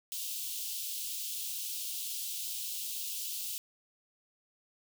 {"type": "high-pass noise", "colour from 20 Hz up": "white", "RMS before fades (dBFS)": -38, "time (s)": [0.12, 3.58], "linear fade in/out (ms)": 0, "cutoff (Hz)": 2800, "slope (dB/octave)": 48, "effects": []}